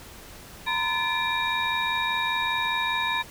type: tone cluster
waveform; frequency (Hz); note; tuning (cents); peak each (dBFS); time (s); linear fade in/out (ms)
sine; 930 / 1015 / 1737 / 2365 / 3761; A#5 / B5 / A6 / D7 / A#7; -4 / +47 / -23 / +12 / +15; -30; 0.66-3.23; 20
effects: pink hiss -45 dBFS RMS until 3.3 s